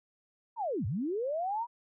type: linear two-way sweep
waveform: sine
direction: down then up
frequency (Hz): 976 to 84.8 to 976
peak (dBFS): -30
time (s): 0.56-1.67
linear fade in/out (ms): 50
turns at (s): 0.86
effects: none